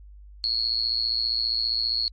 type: tone with amplitude modulation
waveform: sine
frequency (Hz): 4336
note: C#8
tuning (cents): -39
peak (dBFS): -18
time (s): 0.44-2.08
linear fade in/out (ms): 0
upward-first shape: sine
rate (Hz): 115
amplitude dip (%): 100
effects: added 50 Hz sine -43 dBFS peak until 2.12 s + MP3 48 kbps